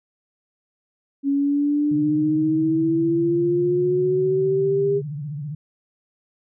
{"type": "exponential sweep", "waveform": "sine", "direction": "up", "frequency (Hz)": [277.2, 405], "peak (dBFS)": -17, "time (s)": [1.23, 5.02], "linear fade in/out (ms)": 50}
{"type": "tone with vibrato", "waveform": "sine", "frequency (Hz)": 146.6, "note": "D3", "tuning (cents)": -3, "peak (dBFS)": -27, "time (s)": [1.91, 5.55], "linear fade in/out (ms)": 5, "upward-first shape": "sine", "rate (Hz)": 15, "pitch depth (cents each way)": 120}
{"effects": []}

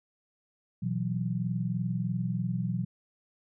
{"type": "chord", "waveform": "sine", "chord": "B suspended fourth", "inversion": "none", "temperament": "equal with one note detuned", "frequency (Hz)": [121.7, 164.81, 185], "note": ["B2", "E3", "F#3"], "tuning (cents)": [-25, 0, 0], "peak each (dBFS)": [-32, -33, -32], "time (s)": [0.82, 2.85], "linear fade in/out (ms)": 10, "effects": []}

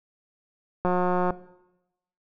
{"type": "click train", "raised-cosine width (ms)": 1, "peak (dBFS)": -11, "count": 83, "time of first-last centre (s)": [0.85, 1.306], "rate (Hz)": 180, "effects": ["noise-tail reverb RT60 0.9 s tail -18 dB re dry"]}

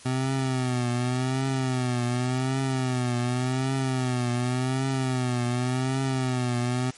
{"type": "tone with vibrato", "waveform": "25% pulse", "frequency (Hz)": 127.6, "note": "C3", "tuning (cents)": -43, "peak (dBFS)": -20, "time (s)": [0.05, 6.91], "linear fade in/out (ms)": 10, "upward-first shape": "triangle", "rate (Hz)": 0.88, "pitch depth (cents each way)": 95, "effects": ["white hiss -48 dBFS RMS until 6.97 s", "MP3 48 kbps"]}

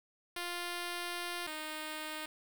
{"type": "tone pair in turn", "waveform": "5% pulse", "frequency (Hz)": [350, 309.1], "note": ["F4", "D#4"], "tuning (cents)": [4, -11], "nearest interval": "major second", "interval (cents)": 215, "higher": "first", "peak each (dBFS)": [-26, -28], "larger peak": "first", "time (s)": [[0.36, 1.47], [1.47, 2.26]], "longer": "first", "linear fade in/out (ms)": 5, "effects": ["9-bit"]}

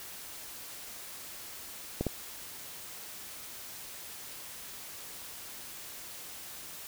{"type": "clicks", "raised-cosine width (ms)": 2, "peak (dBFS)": -16, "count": 2, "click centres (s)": [2.01, 2.067], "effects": ["white hiss -45 dBFS RMS until 6.87 s"]}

